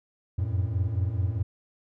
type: tone cluster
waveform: triangle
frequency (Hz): 88.5 / 93.2 / 111.6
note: F2 / F#2 / A2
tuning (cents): +23 / +13 / +25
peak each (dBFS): -27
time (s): 0.38-1.43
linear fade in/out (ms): 10
effects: none